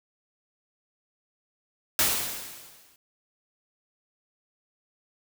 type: noise with exponential decay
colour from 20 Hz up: white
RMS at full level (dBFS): -21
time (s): 1.99-2.96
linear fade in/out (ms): 1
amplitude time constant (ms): 210
effects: none